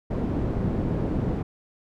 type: low-pass noise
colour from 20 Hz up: white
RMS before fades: -26 dBFS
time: 0.1-1.43 s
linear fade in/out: 10 ms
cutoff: 260 Hz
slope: 12 dB/octave
effects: none